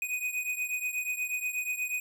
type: beating tone pair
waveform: square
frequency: 2489 / 2497.3 Hz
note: D#7 / D#7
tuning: 0 / +6 cents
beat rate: 8.3 Hz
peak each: -33 / -36 dBFS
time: 0.02-2 s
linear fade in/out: 2 ms
effects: none